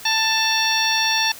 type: harmonic tone with a mistuned harmonic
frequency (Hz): 885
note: A5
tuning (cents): +10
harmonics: 1 / 2 / 3 / 4 / 5 / 6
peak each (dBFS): -24 / -24 / -24 / -24 / -24 / -24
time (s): 0.05-1.32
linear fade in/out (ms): 5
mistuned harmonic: 6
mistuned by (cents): +93
effects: white hiss -39 dBFS RMS until 1.39 s